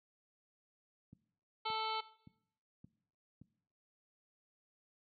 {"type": "click train", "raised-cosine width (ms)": 5, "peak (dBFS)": -38, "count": 5, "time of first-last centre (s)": [1.13, 3.416], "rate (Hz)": 1.75}
{"type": "harmonic tone", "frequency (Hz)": 440, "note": "A4", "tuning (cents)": 0, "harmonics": [1, 2, 3, 5, 6, 7, 8, 9, 10], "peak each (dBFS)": [-47, -38, -42, -46, -55, -45, -51, -47, -49], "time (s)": [1.65, 2.01], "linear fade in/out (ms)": 10}
{"effects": ["noise-tail reverb RT60 0.7 s tail -18 dB re dry", "high-pass 150 Hz 12 dB/octave"]}